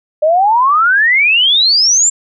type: exponential sweep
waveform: sine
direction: up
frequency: 593 to 7500 Hz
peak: -7 dBFS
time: 0.22-2.1 s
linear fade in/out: 10 ms
effects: none